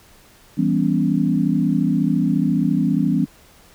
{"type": "chord", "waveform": "sine", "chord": "C# half-diminished seventh", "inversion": "first", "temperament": "equal with one note detuned", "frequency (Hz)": [164.81, 196, 246.9, 281.4], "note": ["E3", "G3", "B3", "C#4"], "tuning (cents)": [0, 0, 0, 26], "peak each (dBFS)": -21, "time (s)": [0.57, 3.26], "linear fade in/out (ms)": 20, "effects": ["pink hiss -50 dBFS RMS until 3.74 s"]}